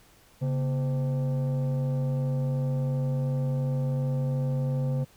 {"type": "tone with frequency modulation", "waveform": "sine", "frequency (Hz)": 137.6, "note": "C#3", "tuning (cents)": -12, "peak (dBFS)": -22, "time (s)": [0.41, 5.05], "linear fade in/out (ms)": 20, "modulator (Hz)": 378, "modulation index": 0.52, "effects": ["tanh soft clip ceiling -23 dBFS", "pink hiss -58 dBFS RMS until 5.16 s"]}